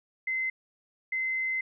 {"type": "tone bursts at uneven times", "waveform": "sine", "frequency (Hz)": 2060, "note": "C7", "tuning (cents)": -28, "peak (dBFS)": -27, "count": 2, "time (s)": [[0.27, 0.5], [1.12, 1.61]], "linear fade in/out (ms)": 5, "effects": []}